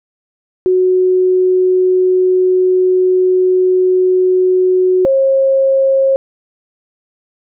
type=tone pair in turn; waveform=sine; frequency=368.9 / 538.3 Hz; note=F#4 / C5; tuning=-5 / +49 cents; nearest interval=perfect fifth; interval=654 cents; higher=second; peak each=-8 dBFS; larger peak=neither; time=0.66-5.05 / 5.05-6.16 s; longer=first; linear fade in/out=0 ms; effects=none